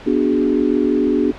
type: chord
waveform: sine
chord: G# half-diminished seventh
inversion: first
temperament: equal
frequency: 246.9 / 293.7 / 370 / 415.3 Hz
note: B3 / D4 / F#4 / G#4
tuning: 0 / 0 / 0 / 0 cents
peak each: -19 / -17 / -20 / -21 dBFS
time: 0.06-1.32 s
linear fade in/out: 10 ms
effects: pink hiss -36 dBFS RMS until 1.38 s + low-pass 3000 Hz 12 dB/octave